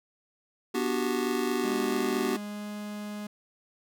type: chord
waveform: square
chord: G major seventh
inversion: first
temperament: just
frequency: 245 / 294 / 367.5 / 392 Hz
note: B3 / D4 / F#4 / G4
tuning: -14 / +2 / -12 / 0 cents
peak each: -32 / -35 / -32 / -33 dBFS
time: 0.74-2.37 s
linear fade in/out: 10 ms
type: tone with pitch glide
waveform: 45% pulse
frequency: 205.6 to 208.3 Hz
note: G#3 to G#3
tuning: -17 to +5 cents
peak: -35 dBFS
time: 1.64-3.27 s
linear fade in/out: 5 ms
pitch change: +22 cents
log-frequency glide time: 2.14-2.7 s
effects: none